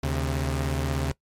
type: tone pair together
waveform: sawtooth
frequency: 75.37 / 134.3 Hz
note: D2 / C3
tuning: +45 / +46 cents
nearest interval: minor seventh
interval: 1001 cents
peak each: -23 / -24 dBFS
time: 0.03-1.12 s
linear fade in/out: 5 ms
effects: noise-tail reverb RT60 0.1 s tail -20 dB re dry + MP3 64 kbps